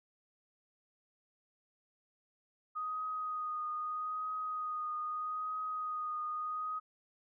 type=tone with vibrato; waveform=sine; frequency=1244.5 Hz; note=D#6; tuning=in tune; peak=-35 dBFS; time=2.75-6.8 s; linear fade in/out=20 ms; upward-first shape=triangle; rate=0.79 Hz; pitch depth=23 cents each way; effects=none